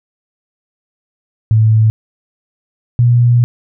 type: tone pair in turn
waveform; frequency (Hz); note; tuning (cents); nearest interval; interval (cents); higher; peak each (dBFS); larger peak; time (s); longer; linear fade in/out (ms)
sine; 110 / 120.57; A2 / B2; 0 / -41; major second; 159; second; -6; neither; 1.51-1.9 / 2.99-3.44; second; 0
effects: none